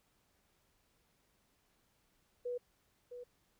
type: tone with echo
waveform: sine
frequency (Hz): 489.6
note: B4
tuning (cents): -15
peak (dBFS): -36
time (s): 2.45-2.58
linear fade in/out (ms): 10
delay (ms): 660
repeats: 1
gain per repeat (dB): -9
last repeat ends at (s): 3.24
effects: pink hiss -75 dBFS RMS until 3.59 s